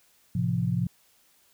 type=chord; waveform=sine; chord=F major; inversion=first; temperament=equal with one note detuned; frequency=110 / 130.81 / 173.61 Hz; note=A2 / C3 / F3; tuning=0 / 0 / -10 cents; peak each=-29 / -28 / -27 dBFS; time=0.35-0.87 s; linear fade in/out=5 ms; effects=white hiss -63 dBFS RMS until 1.53 s